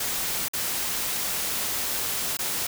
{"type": "noise with dropouts", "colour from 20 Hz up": "white", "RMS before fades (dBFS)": -28, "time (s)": [0, 2.67], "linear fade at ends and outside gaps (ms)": 5, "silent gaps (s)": [[0.484, 0.534], [2.371, 2.389]], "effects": []}